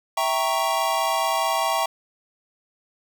square chord, E diminished seventh, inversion none, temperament equal, 659.3 / 784 / 932.3 / 1108.7 Hz, E5 / G5 / Bb5 / Db6, 0 / 0 / 0 / 0 cents, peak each -27 dBFS, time 0.17-1.86 s, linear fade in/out 5 ms, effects none

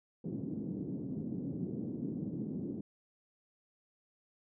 pink band-pass noise, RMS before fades -39 dBFS, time 0.24-2.81 s, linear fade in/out 5 ms, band 150 to 320 Hz, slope 24 dB/octave, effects none

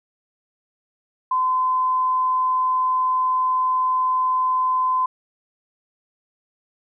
sine tone, 1024 Hz, C6, 38 cents flat, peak -17 dBFS, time 1.31-5.06 s, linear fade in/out 5 ms, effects none

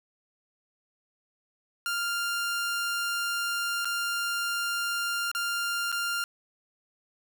sawtooth tone with dropouts, 1396.9 Hz, F6, in tune, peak -24 dBFS, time 1.86-6.24 s, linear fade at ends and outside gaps 1 ms, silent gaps 3.847-3.854 / 5.315-5.349 / 5.918-5.925 s, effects none

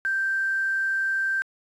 sine tone with quantisation, 1568 Hz, G6, in tune, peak -22 dBFS, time 0.05-1.42 s, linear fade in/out 0 ms, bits 8, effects resampled to 24000 Hz

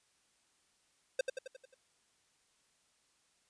square tone with echo, 523.3 Hz, C5, in tune, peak -28 dBFS, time 1.19-1.21 s, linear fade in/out 5 ms, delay 89 ms, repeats 6, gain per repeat -5 dB, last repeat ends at 1.744 s, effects white hiss -73 dBFS RMS until 3.49 s + resampled to 22050 Hz

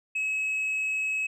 sine tone, 2569 Hz, E7, 45 cents flat, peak -23 dBFS, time 0.15-1.27 s, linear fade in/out 10 ms, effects tanh soft clip ceiling -25 dBFS

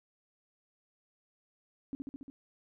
sine tone with echo, 274 Hz, C#4, 20 cents flat, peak -34 dBFS, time 1.93-1.95 s, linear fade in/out 0 ms, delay 70 ms, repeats 5, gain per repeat -2 dB, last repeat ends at 2.3 s, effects none

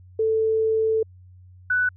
sine tone pair in turn, 441.6 / 1488.9 Hz, A4 / F#6, +6 / +10 cents, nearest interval octave + major sixth, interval 2104 cents, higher second, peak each -18 dBFS, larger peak neither, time 0.19-1.03 / 1.7-1.89 s, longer first, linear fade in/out 5 ms, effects added 91 Hz sine -45 dBFS peak until 1.96 s

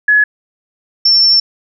sine tone pair in turn, 1695 / 5406 Hz, G#6 / E8, +35 / +43 cents, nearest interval octave + minor sixth, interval 2008 cents, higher second, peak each -6 dBFS, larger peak neither, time 0.08-0.24 / 1.05-1.4 s, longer second, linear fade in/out 5 ms, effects none

